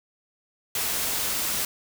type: noise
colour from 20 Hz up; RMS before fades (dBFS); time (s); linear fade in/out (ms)
white; -27; 0.75-1.65; 2
effects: none